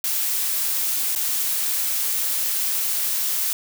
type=noise with dropouts; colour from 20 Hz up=blue; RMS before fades=-23 dBFS; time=0.04-3.53 s; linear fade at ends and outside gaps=1 ms; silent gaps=1.151-1.16 s; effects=none